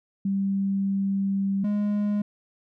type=tone pair in turn; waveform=sine / triangle; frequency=196 / 206.7 Hz; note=G3 / G#3; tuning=0 / -8 cents; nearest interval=minor second; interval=92 cents; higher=second; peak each=-22 / -20 dBFS; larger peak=second; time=0.25-1.64 / 1.64-2.22 s; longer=first; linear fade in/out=5 ms; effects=none